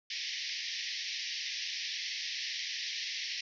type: band-pass noise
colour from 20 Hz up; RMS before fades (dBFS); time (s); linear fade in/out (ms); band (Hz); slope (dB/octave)
white; -38; 0.1-3.41; 5; 1800 to 5800; 96
effects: none